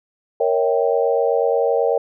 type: chord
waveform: sine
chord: A# diminished seventh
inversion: none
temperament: equal with one note detuned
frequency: 466.2 / 554.4 / 644.6 / 784 Hz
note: A#4 / C#5 / E5 / G5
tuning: 0 / 0 / -39 / 0 cents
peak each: -18 / -20 / -23 / -24 dBFS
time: 0.4-1.98 s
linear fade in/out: 5 ms
effects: none